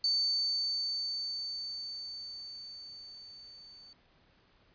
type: tone with level ramp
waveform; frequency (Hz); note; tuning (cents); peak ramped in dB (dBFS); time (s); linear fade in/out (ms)
sine; 4532; C#8; +37; -25 to -51; 0.04-3.93; 2
effects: pink hiss -66 dBFS RMS until 4.74 s + resampled to 11025 Hz